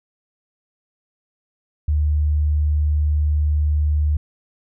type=tone; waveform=sine; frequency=75 Hz; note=D2; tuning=37 cents sharp; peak=-15 dBFS; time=1.88-4.17 s; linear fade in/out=5 ms; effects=none